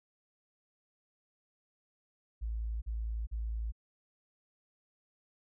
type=tone bursts; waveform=sine; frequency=55.5 Hz; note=A1; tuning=16 cents sharp; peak=-33 dBFS; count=3; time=2.41-3.722 s; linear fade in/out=20 ms; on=410 ms; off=41 ms; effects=none